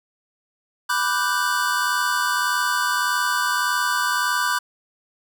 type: chord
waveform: square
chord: G major seventh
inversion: first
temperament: equal with one note detuned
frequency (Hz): 987.8 / 1174.7 / 1480 / 1561.7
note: B5 / D6 / F#6 / G6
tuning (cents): 0 / 0 / 0 / -7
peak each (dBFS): -26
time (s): 0.89-4.59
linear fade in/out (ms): 10
effects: none